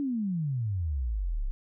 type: exponential sweep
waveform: sine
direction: down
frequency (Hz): 293.2 to 30.87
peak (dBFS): -27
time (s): 0-1.51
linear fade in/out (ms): 0
effects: none